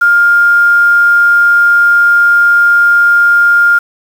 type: tone with quantisation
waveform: sine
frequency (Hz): 1406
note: F6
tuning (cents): +11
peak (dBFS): -4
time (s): 0.01-3.79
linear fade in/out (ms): 10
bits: 5
effects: none